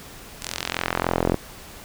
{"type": "tone with band-pass filter sweep", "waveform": "sawtooth", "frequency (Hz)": 43.41, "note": "F1", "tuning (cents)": -10, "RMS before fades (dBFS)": -26, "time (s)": [0.41, 1.36], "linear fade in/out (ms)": 20, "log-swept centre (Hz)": [8000, 360], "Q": 0.95, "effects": ["pink hiss -42 dBFS RMS until 1.84 s"]}